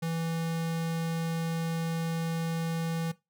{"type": "tone", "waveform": "square", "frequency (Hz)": 164.81, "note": "E3", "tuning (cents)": 0, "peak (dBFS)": -30, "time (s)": [0.02, 3.12], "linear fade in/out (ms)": 10, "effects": ["noise-tail reverb RT60 0.2 s tail -18 dB re dry"]}